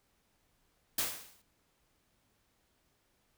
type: noise with exponential decay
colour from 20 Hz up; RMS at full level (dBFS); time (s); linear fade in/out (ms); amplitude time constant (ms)
white; -29; 0.98-1.42; 5; 94
effects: pink hiss -74 dBFS RMS until 3.37 s